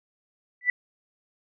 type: tone with exponential growth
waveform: sine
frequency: 1975.5 Hz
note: B6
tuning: in tune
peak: -14 dBFS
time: 0.61-0.7 s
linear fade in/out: 2 ms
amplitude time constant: 18 ms
effects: none